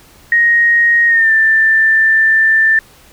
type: tone with pitch glide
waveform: sine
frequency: 1873 to 1777.1 Hz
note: A#6 to A6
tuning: +8 to +17 cents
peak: -7 dBFS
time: 0.32-2.79 s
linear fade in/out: 2 ms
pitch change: -91 cents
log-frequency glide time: 1.07-1.32 s
effects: pink hiss -44 dBFS RMS until 3.12 s